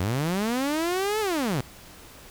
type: linear two-way sweep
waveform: sawtooth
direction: up then down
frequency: 84.2 to 441.5 to 113 Hz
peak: -20 dBFS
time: 0-1.61 s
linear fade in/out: 5 ms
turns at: 1.2 s
effects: pink hiss -47 dBFS RMS until 2.3 s